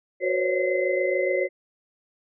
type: tone cluster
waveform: sine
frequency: 368.6 / 486.7 / 537 / 564 / 2052 Hz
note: F#4 / B4 / C5 / C#5 / C7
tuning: -7 / -25 / +45 / +30 / -34 cents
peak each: -26 / -31 / -25 / -29 / -29 dBFS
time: 0.2-1.49 s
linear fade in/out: 50 ms
effects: none